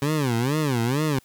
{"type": "tone with vibrato", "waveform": "20% pulse", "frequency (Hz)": 134.3, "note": "C3", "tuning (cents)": 46, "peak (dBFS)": -16, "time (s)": [0.02, 1.19], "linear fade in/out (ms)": 2, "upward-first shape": "sine", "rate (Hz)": 2.2, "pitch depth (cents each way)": 270, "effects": ["white hiss -58 dBFS RMS until 1.24 s"]}